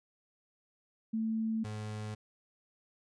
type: tone pair in turn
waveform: sine / 35% pulse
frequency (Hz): 222.1 / 106.83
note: A3 / G#2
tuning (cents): +16 / +49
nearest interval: octave + minor second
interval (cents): 1267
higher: first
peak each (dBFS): -30 / -36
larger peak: first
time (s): 1.13-1.64 / 1.64-2.15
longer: neither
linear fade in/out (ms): 10
effects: resampled to 22050 Hz